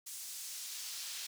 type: noise with high-pass filter sweep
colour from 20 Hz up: brown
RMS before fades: -44 dBFS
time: 0.06-1.27 s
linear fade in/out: 10 ms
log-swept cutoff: 7500 to 4200 Hz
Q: 1
effects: none